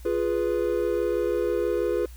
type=chord; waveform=triangle; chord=F diminished; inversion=none; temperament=equal; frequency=349.2 / 415.3 / 493.9 Hz; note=F4 / Ab4 / Cb5; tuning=0 / 0 / 0 cents; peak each=-25 dBFS; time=0.05-2.06 s; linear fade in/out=5 ms; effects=added 60 Hz sine -40 dBFS peak until 2.16 s + white hiss -54 dBFS RMS until 2.16 s